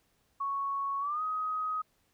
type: tone with pitch glide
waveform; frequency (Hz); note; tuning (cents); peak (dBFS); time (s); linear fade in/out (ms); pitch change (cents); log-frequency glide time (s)
sine; 1108.7 to 1258.9; C#6 to D#6; 0 to +20; -30; 0.4-1.82; 10; +220; 1-1.22
effects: pink hiss -72 dBFS RMS until 2.13 s